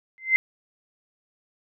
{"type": "tone with exponential growth", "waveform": "sine", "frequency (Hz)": 2074, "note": "C7", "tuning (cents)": -16, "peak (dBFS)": -11, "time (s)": [0.18, 0.36], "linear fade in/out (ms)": 0, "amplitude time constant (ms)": 39, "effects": []}